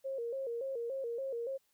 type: tone with vibrato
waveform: sine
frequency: 502 Hz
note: B4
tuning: 28 cents sharp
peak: -35 dBFS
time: 0.04-1.58 s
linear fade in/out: 20 ms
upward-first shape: square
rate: 3.5 Hz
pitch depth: 120 cents each way
effects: white hiss -75 dBFS RMS until 1.73 s